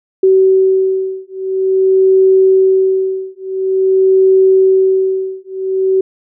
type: beating tone pair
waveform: sine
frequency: 380 / 380.48 Hz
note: F#4 / F#4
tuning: +46 / +48 cents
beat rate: 0.48 Hz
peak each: -11 dBFS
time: 0.23-6.01 s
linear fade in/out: 5 ms
effects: none